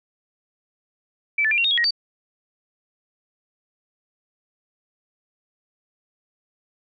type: tone with pitch steps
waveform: sine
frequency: 2317 / 1752 / 2389 / 2748 / 3710 / 3323 / 1889 / 4610 Hz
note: D7 / A6 / D7 / F7 / A#7 / G#7 / A#6 / D8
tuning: -24 / -8 / +29 / -29 / -9 / 0 / +22 / -33 cents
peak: -17 dBFS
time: 1.38-1.908 s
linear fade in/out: 5 ms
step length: 66 ms
effects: none